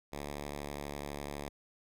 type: tone with pitch glide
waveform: 5% pulse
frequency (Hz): 72.4 to 71.98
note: D2 to D2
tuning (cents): -24 to -34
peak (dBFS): -28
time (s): 0.12-1.49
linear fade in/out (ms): 10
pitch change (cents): -10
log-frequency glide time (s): 0.46-0.83
effects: none